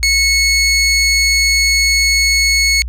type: tone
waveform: 20% pulse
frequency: 2197 Hz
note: C#7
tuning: 16 cents flat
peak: -5 dBFS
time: 0.03-2.82 s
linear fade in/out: 0 ms
effects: added 60 Hz sine -20 dBFS peak until 2.88 s + low-pass 12000 Hz 12 dB/octave